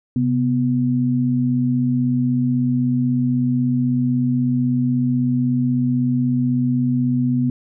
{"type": "tone pair together", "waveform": "sine", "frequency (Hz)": [130.9, 247.1], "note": ["C3", "B3"], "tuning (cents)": [1, 1], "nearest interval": "major seventh", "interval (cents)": 1100, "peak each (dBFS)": [-20, -17], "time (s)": [0.16, 7.5], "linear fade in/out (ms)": 2, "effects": []}